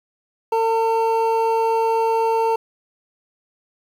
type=tone pair together; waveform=triangle; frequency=452 / 904 Hz; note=A4 / A5; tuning=+47 / +47 cents; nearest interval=octave; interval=1200 cents; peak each=-17 dBFS; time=0.52-2.56 s; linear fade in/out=5 ms; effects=8-bit